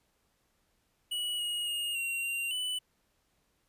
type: tone with pitch steps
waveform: square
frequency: 2930 / 2885 / 2852 / 2750 / 2769 / 2987 Hz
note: F#7 / F#7 / F7 / F7 / F7 / F#7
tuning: -18 / -44 / +36 / -27 / -15 / +16 cents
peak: -32 dBFS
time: 1.11-2.79 s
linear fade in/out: 10 ms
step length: 280 ms
effects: pink hiss -74 dBFS RMS until 3.68 s + resampled to 32000 Hz